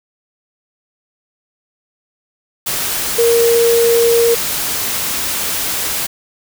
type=tone in noise; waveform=sine; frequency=466.2 Hz; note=A#4; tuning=in tune; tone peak=-9 dBFS; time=3.18-4.35 s; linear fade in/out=10 ms; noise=white; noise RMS=-19 dBFS; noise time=2.66-6.07 s; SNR=+7 dB; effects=none